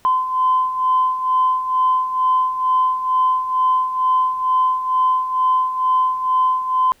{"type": "beating tone pair", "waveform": "sine", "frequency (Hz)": [1024, 1026.2], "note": ["C6", "C6"], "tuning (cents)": [-38, -34], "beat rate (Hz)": 2.2, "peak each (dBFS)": [-21, -15], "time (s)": [0.05, 6.92], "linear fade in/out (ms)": 0, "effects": ["tanh soft clip ceiling -7 dBFS", "pink hiss -55 dBFS RMS until 7 s"]}